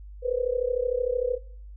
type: tone with amplitude modulation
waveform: sine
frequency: 496.2 Hz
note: B4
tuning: 8 cents sharp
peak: -19 dBFS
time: 0.22-1.39 s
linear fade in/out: 50 ms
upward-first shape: sine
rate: 33.2 Hz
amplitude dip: 85%
effects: noise-tail reverb RT60 0.6 s tail -21 dB re dry + added 50 Hz sine -40 dBFS peak until 1.76 s